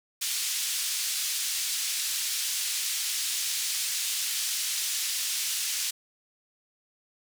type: band-pass noise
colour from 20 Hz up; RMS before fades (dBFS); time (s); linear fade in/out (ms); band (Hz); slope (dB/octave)
white; -30; 0.21-5.91; 10; 2900 to 8800; 12
effects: none